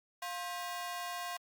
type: ring-modulated tone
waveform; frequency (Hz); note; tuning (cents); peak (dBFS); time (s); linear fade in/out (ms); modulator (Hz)
sawtooth; 884; A5; +8; -31; 0.22-1.37; 5; 180
effects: Opus 48 kbps